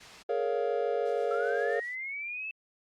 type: noise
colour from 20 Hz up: white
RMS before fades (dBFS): -47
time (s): 0-0.23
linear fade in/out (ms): 10
type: chord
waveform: triangle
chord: Bb minor seventh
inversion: third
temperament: just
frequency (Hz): 419.5 / 466.2 / 559.4 / 699.2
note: Ab4 / Bb4 / Db5 / F5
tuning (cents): +17 / 0 / +16 / +2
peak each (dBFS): -31 / -29 / -31 / -33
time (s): 0.29-1.8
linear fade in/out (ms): 5
type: noise with tremolo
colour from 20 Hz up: blue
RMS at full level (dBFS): -49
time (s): 1.05-1.95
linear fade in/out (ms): 10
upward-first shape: sine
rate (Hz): 7.7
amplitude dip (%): 40
type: linear sweep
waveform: sine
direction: up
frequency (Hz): 1325 to 2646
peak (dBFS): -34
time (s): 1.31-2.51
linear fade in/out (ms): 2
effects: low-pass 5000 Hz 12 dB/octave + Opus 48 kbps